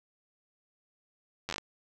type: slowing click train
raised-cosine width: 0.2 ms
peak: -17 dBFS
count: 7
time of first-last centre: 1.49-1.582 s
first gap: 10 ms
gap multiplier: 1.17
effects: none